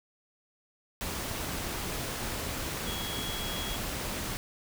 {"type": "tone in noise", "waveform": "sine", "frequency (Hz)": 3322, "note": "G#7", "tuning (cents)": 0, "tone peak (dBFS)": -38, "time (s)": [2.87, 3.76], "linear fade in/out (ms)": 0, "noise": "pink", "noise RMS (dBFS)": -35, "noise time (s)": [1.01, 4.37], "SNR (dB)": -6, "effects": []}